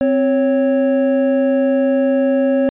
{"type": "tone pair together", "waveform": "triangle", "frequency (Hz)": [261.6, 552.9], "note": ["C4", "C#5"], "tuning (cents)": [0, -5], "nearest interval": "octave + minor second", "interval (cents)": 1295, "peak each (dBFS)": -13, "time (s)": [0.01, 2.69], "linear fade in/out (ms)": 0, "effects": ["resampled to 8000 Hz"]}